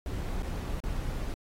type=noise with dropouts; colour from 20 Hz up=brown; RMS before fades=-33 dBFS; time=0.06-1.34 s; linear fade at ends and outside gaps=1 ms; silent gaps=0.424-0.43 / 0.803-0.837 s; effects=AAC 48 kbps